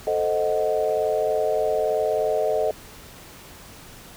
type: chord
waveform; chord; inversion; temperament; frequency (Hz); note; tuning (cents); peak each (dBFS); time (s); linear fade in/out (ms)
sine; A diminished seventh; none; equal; 440 / 523.3 / 622.3 / 740; A4 / C5 / Eb5 / Gb5; 0 / 0 / 0 / 0; -24 / -28 / -23 / -29; 0.07-2.71; 2
effects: pink hiss -44 dBFS RMS until 4.16 s